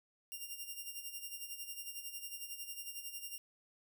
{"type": "tone with tremolo", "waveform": "5% pulse", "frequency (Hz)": 2794, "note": "F7", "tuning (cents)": 0, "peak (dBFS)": -32, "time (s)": [0.32, 3.38], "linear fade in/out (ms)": 0, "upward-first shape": "sine", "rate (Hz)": 11, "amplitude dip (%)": 65, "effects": []}